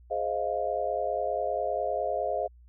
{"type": "chord", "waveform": "sine", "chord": "F minor seventh", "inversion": "first", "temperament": "just", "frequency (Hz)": [419.1, 523.8, 628.6, 698.5], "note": ["Ab4", "C5", "Eb5", "F5"], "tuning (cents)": [16, 2, 18, 0], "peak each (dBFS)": [-35, -33, -31, -31], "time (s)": [0.1, 2.48], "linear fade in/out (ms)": 20, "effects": ["added 60 Hz sine -51 dBFS peak until 2.68 s"]}